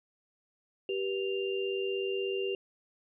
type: tone cluster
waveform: sine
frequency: 388.5 / 484.9 / 2790 Hz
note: G4 / B4 / F7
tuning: -16 / -32 / -2 cents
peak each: -31 / -38 / -38 dBFS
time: 0.89-2.55 s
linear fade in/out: 2 ms
effects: none